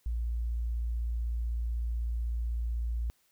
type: tone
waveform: sine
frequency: 58 Hz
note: A#1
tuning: 8 cents flat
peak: -29 dBFS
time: 0.06-3.1 s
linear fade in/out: 0 ms
effects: white hiss -70 dBFS RMS until 3.31 s